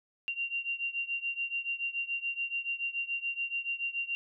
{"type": "beating tone pair", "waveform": "sine", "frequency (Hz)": [2764, 2771], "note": ["F7", "F7"], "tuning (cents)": [-19, -14], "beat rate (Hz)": 7, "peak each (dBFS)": [-34, -36], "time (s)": [0.28, 4.15], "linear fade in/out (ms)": 0, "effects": []}